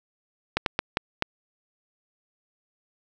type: slowing click train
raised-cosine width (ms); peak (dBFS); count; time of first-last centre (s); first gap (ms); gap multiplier
0.3; -6; 5; 0.57-1.224; 92; 1.4
effects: none